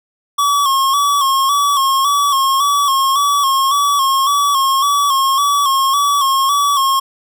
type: tone with vibrato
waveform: square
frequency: 1110 Hz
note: C#6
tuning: 2 cents sharp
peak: -12 dBFS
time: 0.38-7 s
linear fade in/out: 10 ms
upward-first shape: square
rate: 1.8 Hz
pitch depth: 49 cents each way
effects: none